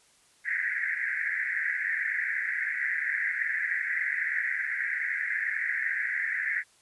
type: band-pass noise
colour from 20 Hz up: white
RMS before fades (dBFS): -30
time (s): 0.44-6.64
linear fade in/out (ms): 50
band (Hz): 1600 to 2100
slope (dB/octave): 96
effects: white hiss -62 dBFS RMS until 6.81 s + resampled to 24000 Hz